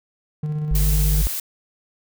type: tone with tremolo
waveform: triangle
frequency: 151.4 Hz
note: D#3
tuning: 47 cents flat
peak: -19 dBFS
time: 0.43-1.22 s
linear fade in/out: 5 ms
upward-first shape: square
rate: 16 Hz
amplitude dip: 25%
type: tone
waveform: sine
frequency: 50.6 Hz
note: G#1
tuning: 44 cents flat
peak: -16 dBFS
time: 0.71-1.27 s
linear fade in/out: 0 ms
type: noise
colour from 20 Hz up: blue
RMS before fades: -27 dBFS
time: 0.75-1.4 s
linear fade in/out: 2 ms
effects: none